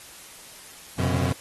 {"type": "tone cluster", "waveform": "30% pulse", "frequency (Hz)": [90.6, 126.8, 138.5], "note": ["F#2", "B2", "C#3"], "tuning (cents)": [-36, 46, -1], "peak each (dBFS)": [-23, -24, -27], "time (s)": [0.98, 1.33], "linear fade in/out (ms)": 10, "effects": ["white hiss -45 dBFS RMS until 1.4 s", "AAC 32 kbps"]}